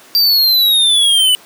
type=exponential sweep; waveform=square; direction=down; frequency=4726 to 2960 Hz; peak=-9 dBFS; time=0.15-1.35 s; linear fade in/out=0 ms; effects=pink hiss -41 dBFS RMS until 1.45 s + high-pass 300 Hz 12 dB/octave